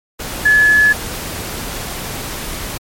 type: tone in noise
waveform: sine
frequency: 1710 Hz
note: A6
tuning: 50 cents flat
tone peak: -7 dBFS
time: 0.45-0.93 s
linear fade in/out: 10 ms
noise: pink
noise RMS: -25 dBFS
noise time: 0.19-2.78 s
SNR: +15 dB
effects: MP3 64 kbps